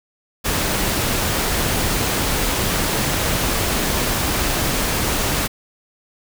pink noise, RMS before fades -20 dBFS, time 0.44-5.48 s, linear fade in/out 20 ms, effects none

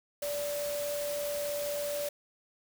sine tone in noise, 581 Hz, D5, 19 cents flat, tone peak -32 dBFS, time 0.22-2.09 s, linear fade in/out 5 ms, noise white, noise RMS -40 dBFS, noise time 0.22-2.09 s, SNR +5 dB, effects none

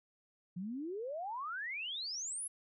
sine exponential sweep, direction up, 170 to 11175 Hz, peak -38 dBFS, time 0.56-2.48 s, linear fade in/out 10 ms, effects none

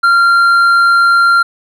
sine tone with hard clipping, 1384 Hz, F6, 16 cents flat, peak -7 dBFS, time 0.03-1.43 s, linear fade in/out 10 ms, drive 4 dB, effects none

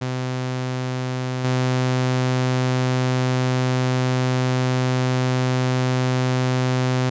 sawtooth tone with level steps, 127.7 Hz, C3, 42 cents flat, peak -19 / -14 dBFS, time 0.01-7.1 s, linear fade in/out 10 ms, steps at 1.44 s, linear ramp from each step 2 ms, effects resampled to 16000 Hz

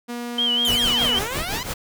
sawtooth tone, 239.8 Hz, A#3, 49 cents sharp, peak -24 dBFS, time 0.08-1.2 s, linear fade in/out 20 ms
sine tone with vibrato, 3086 Hz, G7, 28 cents flat, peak -18 dBFS, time 0.38-1.19 s, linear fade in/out 5 ms, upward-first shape sine, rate 5.1 Hz, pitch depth 87 cents each way
10% pulse exponential two-way sweep, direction down then up, 3729 to 370 to 1038 Hz, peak -19 dBFS, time 0.65-1.63 s, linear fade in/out 0 ms, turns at 1.17 s
pink noise with tremolo, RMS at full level -26 dBFS, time 0.67-1.74 s, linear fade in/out 10 ms, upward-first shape triangle, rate 6 Hz, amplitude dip 80%
effects none

